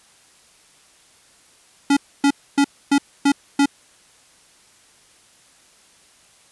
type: tone bursts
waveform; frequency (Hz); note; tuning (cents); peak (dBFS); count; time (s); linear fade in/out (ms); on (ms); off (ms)
square; 281.6; C#4; +27; -13; 6; 1.9-3.658; 5; 68; 270
effects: white hiss -53 dBFS RMS until 6.51 s + resampled to 24000 Hz